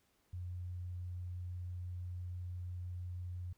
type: tone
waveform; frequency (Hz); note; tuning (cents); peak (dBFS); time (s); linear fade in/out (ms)
sine; 89.4; F2; +41; -40; 0.33-3.53; 5
effects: pink hiss -75 dBFS RMS until 3.57 s